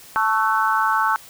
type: chord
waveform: sine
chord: F# minor seventh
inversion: first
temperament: equal with one note detuned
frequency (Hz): 880 / 1108.7 / 1318.5 / 1512.8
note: A5 / C#6 / E6 / F#6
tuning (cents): 0 / 0 / 0 / +38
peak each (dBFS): -21 / -22 / -22 / -23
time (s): 0.16-1.16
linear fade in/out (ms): 0
effects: white hiss -44 dBFS RMS until 1.29 s